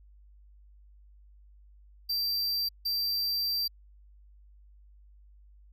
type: tone bursts at uneven times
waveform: square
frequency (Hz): 4699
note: D8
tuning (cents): 0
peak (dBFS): -28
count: 2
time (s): 2.09-2.69 / 2.85-3.68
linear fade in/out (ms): 10
effects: added 50 Hz sine -53 dBFS peak until 5.72 s